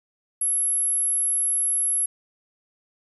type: tone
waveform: sine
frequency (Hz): 11175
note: F9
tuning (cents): 0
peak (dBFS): -20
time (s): 0.41-2.06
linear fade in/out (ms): 5
effects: none